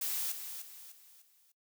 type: noise with echo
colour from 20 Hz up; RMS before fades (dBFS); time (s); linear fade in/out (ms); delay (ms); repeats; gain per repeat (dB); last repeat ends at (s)
blue; -35; 0.01-0.32; 5; 300; 4; -8; 1.52
effects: noise-tail reverb RT60 0.1 s tail -19 dB re dry